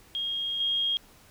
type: tone with level steps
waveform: sine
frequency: 3252 Hz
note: G#7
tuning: 37 cents flat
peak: -28 / -24 dBFS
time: 0.15-0.97 s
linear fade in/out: 0 ms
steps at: 0.6 s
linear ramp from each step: 5 ms
effects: pink hiss -56 dBFS RMS until 1.3 s